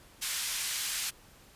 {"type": "band-pass noise", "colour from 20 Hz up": "white", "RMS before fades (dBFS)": -34, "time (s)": [0.21, 1.11], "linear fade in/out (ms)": 20, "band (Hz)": [1600, 9700], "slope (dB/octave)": 12, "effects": ["pink hiss -57 dBFS RMS until 1.55 s", "resampled to 32000 Hz"]}